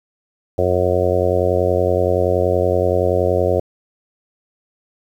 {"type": "harmonic tone", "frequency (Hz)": 90.6, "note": "F#2", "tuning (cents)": -36, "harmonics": [1, 2, 3, 4, 5, 6, 7, 8], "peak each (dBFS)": [-21, -29, -29, -22, -20, -19, -22, -27], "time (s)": [0.58, 3.6], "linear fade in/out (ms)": 5, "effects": ["8-bit"]}